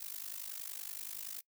blue noise with amplitude modulation, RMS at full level -40 dBFS, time 0-1.41 s, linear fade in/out 10 ms, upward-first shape sine, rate 50.6 Hz, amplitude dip 90%, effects noise-tail reverb RT60 0.1 s tail -22 dB re dry

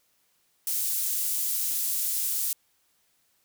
pink high-pass noise, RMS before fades -28 dBFS, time 0.67-2.53 s, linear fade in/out 2 ms, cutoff 10000 Hz, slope 12 dB/octave, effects white hiss -69 dBFS RMS until 3.44 s

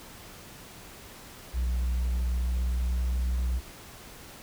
sine tone with pitch glide, 61.1 to 61.74 Hz, B1 to B1, -18 to 0 cents, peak -22 dBFS, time 1.53-3.61 s, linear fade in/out 50 ms, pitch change +18 cents, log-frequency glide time 2.22-3.01 s, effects tanh soft clip ceiling -24 dBFS + pink hiss -47 dBFS RMS until 4.42 s

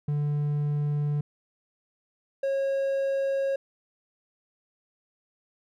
triangle tone pair in turn, 146.83 / 545.3 Hz, D3 / C#5, 0 / -29 cents, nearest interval octave + major seventh, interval 2271 cents, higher second, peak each -22 dBFS, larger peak neither, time 0.08-1.21 / 2.43-3.56 s, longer neither, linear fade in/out 5 ms, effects none

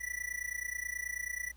square tone with amplitude modulation, 1965 Hz, B6, 9 cents flat, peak -33 dBFS, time 0-1.52 s, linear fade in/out 20 ms, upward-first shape sine, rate 29.3 Hz, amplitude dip 90%, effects added 60 Hz sine -54 dBFS peak until 1.56 s + pink hiss -66 dBFS RMS until 1.56 s

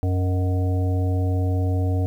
harmonic tone with a mistuned harmonic, 92.5 Hz, F#2, in tune, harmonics 1 / 3 / 5 / 7 / 8, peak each -19 / -29 / -33 / -36 / -37 dBFS, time 0.03-2.06 s, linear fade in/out 0 ms, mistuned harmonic 7, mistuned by -67 cents, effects 9-bit

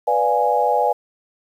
sine chord, B diminished seventh, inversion none, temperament equal, 493.9 / 587.3 / 698.5 / 830.6 Hz, B4 / D5 / F5 / Ab5, 0 / 0 / 0 / 0 cents, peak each -21 / -22 / -22 / -18 dBFS, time 0.07-0.93 s, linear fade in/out 10 ms, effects 8-bit

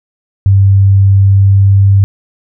sine tone with pitch glide, 98 to 98.62 Hz, G2 to G2, 0 to +11 cents, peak -3 dBFS, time 0.46-2.04 s, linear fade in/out 0 ms, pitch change +11 cents, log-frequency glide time 1.18-1.89 s, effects none

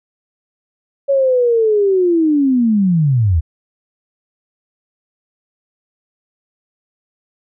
sine linear sweep, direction down, 560 to 73.1 Hz, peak -10 dBFS, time 1.08-3.41 s, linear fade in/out 20 ms, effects none

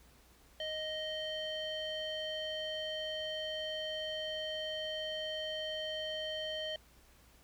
square tone with low-pass filter, 622.3 Hz, D#5, in tune, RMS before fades -39 dBFS, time 0.6-6.76 s, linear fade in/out 2 ms, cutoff 3400 Hz, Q 8.8, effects added 60 Hz sine -64 dBFS peak until 7.43 s + pink hiss -64 dBFS RMS until 7.43 s

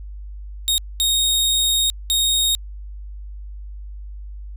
sawtooth tone bursts at uneven times, 3729 Hz, A#7, in tune, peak -13 dBFS, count 3, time 0.68-0.78 / 1-1.9 / 2.1-2.55 s, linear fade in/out 0 ms, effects added 50 Hz sine -31 dBFS peak until 4.56 s

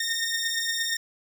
15% pulse beating tone pair, 1828 / 1836.6 Hz, A#6 / A#6, -34 / -26 cents, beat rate 8.6 Hz, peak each -25 / -21 dBFS, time 0-0.97 s, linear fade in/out 5 ms, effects none

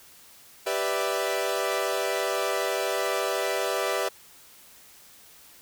sawtooth chord, E minor seventh, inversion first, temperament equal, 392 / 493.9 / 587.3 / 659.3 Hz, G4 / B4 / D5 / E5, 0 / 0 / 0 / 0 cents, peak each -27 dBFS, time 0.66-4.09 s, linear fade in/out 10 ms, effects white hiss -52 dBFS RMS until 5.61 s

